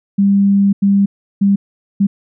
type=tone bursts at uneven times; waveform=sine; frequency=198.8 Hz; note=G3; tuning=25 cents sharp; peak=-8 dBFS; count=4; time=0.18-0.73 / 0.82-1.06 / 1.41-1.56 / 2-2.07 s; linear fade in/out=10 ms; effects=none